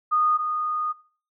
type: tone pair in turn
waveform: sine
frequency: 1232 / 1232 Hz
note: D#6 / D#6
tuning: -17 / -17 cents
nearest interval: unison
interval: 0 cents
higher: neither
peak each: -18 / -24 dBFS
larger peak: first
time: 0.11-0.38 / 0.38-0.93 s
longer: second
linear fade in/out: 20 ms
effects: noise-tail reverb RT60 0.4 s tail -17 dB re dry